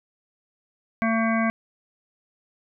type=harmonic tone; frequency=225 Hz; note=A3; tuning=39 cents sharp; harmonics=1 / 3 / 5 / 7 / 9 / 10; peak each=-22 / -27 / -29 / -30 / -32 / -32 dBFS; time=1.02-1.5 s; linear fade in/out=0 ms; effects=none